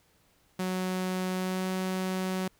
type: tone with pitch glide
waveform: sawtooth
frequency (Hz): 185 to 186.72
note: F#3 to F#3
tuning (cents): 0 to +16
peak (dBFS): -25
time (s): 0.59-2.48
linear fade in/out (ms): 5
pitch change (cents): +16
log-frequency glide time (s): 1.35-1.68
effects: pink hiss -66 dBFS RMS until 2.59 s